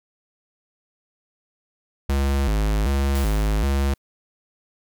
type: tone with vibrato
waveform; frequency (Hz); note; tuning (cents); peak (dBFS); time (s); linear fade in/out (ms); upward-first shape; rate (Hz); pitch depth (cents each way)
square; 60.1; B1; -46; -19; 2.09-3.94; 5; square; 1.3; 240
type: noise with exponential decay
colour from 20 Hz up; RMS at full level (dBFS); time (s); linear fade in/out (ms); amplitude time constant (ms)
white; -34; 3.15-3.98; 2; 180
effects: none